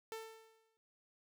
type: tone with exponential decay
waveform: sawtooth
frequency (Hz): 445.4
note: A4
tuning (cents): +21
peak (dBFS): -38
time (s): 0.12-0.77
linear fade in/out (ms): 0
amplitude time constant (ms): 140
effects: none